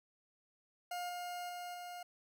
40% pulse tone with level steps, 710 Hz, F5, 28 cents sharp, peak -38 / -40 / -42 / -44 dBFS, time 0.91-2.03 s, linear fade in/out 5 ms, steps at 1.09 / 1.49 / 1.74 s, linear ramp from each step 5 ms, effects none

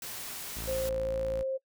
white noise, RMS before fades -40 dBFS, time 0.02-0.89 s, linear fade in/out 2 ms
sawtooth tone, 55.9 Hz, A1, 28 cents sharp, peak -34 dBFS, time 0.56-1.43 s, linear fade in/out 10 ms
sine tone with pitch glide, 527 to 530.4 Hz, C5 to C5, +12 to +23 cents, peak -29 dBFS, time 0.67-1.58 s, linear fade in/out 20 ms, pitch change +11 cents, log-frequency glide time 0.98-1.11 s
effects noise-tail reverb RT60 0.1 s tail -24 dB re dry

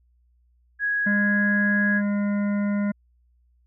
sine tone, 1661.2 Hz, G#6, in tune, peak -21 dBFS, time 0.79-2.02 s, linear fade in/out 50 ms
harmonic tone, 203.9 Hz, G#3, 32 cents flat, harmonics 1 / 3 / 5 / 7 / 9 / 10, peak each -21 / -34 / -42 / -39 / -44 / -43 dBFS, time 1.06-2.92 s, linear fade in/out 10 ms
effects added 60 Hz sine -59 dBFS peak until 3.66 s

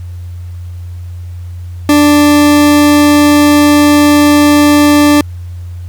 40% pulse tone, 293.7 Hz, D4, in tune, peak -3 dBFS, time 1.89-5.21 s, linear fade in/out 2 ms, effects added 88 Hz sine -21 dBFS peak until 5.88 s + pink hiss -46 dBFS RMS until 5.88 s

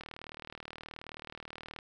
click train, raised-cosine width 0.3 ms, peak -27 dBFS, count 70, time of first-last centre 0.01-1.788 s, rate 38.8 Hz, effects none

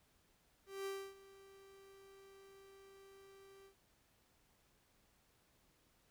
45% pulse tone with ADSR envelope, 390.6 Hz, G4, 6 cents flat, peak -40 dBFS, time 0.66-3.75 s, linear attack 200 ms, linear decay 280 ms, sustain -19 dB, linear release 95 ms, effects pink hiss -74 dBFS RMS until 6.1 s

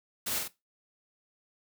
white noise with echo, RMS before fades -33 dBFS, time 0.26-0.39 s, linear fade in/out 10 ms, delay 46 ms, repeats 2, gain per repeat -3 dB, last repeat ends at 0.482 s, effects noise-tail reverb RT60 0.2 s tail -17 dB re dry

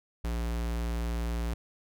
square tone, 58 Hz, A#1, 8 cents flat, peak -30 dBFS, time 0.24-1.54 s, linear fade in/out 5 ms, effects none

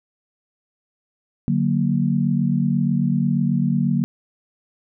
sine chord, D augmented, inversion none, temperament equal, 146.83 / 185 / 233.1 Hz, D3 / F#3 / A#3, 0 / 0 / 0 cents, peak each -21 dBFS, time 1.48-4.04 s, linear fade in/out 0 ms, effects none

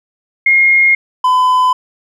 sine / triangle tone pair in turn, 2141 / 1010.4 Hz, C7 / B5, +39 / +39 cents, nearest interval octave + minor second, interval 1300 cents, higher first, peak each -6 dBFS, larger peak neither, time 0.46-0.95 / 1.24-1.73 s, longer neither, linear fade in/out 5 ms, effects none

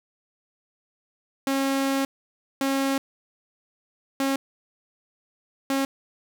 sawtooth tone bursts at uneven times, 271.9 Hz, C#4, 33 cents flat, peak -18 dBFS, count 4, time 1.47-2.05 / 2.61-2.98 / 4.2-4.36 / 5.7-5.85 s, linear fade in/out 2 ms, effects none

